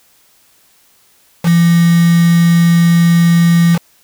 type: tone with quantisation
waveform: sine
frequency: 169.7 Hz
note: F3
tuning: 49 cents flat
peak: -6 dBFS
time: 1.43-3.79 s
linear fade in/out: 50 ms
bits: 3
effects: white hiss -51 dBFS RMS until 4.03 s